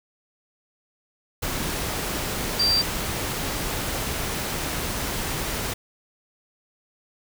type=tone in noise; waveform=sine; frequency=4699 Hz; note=D8; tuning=in tune; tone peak=-18 dBFS; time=2.59-2.82 s; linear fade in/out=10 ms; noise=pink; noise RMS=-28 dBFS; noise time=1.42-5.74 s; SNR=+7 dB; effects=none